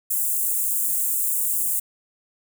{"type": "high-pass noise", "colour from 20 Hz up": "white", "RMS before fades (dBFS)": -23, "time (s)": [0.1, 1.8], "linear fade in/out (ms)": 10, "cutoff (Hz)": 7500, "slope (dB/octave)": 48, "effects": []}